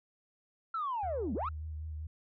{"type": "linear two-way sweep", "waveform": "sine", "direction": "down then up", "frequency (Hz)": [1367, 185, 1367], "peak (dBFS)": -31, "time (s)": [0.74, 1.49], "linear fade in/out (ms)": 5, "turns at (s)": 1.34}
{"type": "tone with vibrato", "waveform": "sine", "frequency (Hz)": 77.8, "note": "D#2", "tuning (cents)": 0, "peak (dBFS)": -37, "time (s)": [1.03, 2.07], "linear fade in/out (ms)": 5, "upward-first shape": "sine", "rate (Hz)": 5.1, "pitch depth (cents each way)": 30}
{"effects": ["tanh soft clip ceiling -28 dBFS"]}